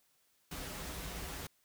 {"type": "noise with comb filter", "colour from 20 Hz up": "pink", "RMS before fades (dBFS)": -43, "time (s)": [0.51, 1.47], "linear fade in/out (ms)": 5, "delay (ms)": 9, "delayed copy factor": -0.55, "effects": ["white hiss -73 dBFS RMS until 1.64 s"]}